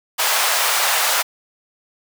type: high-pass noise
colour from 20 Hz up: pink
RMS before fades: -18 dBFS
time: 0.18-1.23 s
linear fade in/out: 20 ms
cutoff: 690 Hz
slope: 24 dB/octave
effects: none